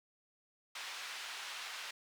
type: band-pass noise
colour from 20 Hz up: white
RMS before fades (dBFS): -45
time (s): 0.75-1.91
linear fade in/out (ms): 5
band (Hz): 1000 to 3700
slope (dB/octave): 12
effects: none